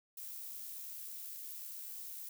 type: noise with amplitude modulation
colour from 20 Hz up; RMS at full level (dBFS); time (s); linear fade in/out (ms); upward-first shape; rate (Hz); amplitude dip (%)
violet; -45; 0.17-2.29; 5; sine; 69.1; 25
effects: none